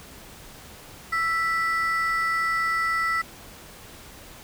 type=ring-modulated tone; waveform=triangle; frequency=1646 Hz; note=G#6; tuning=16 cents flat; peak=-17 dBFS; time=1.12-3.22 s; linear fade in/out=10 ms; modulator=321 Hz; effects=pink hiss -45 dBFS RMS until 4.43 s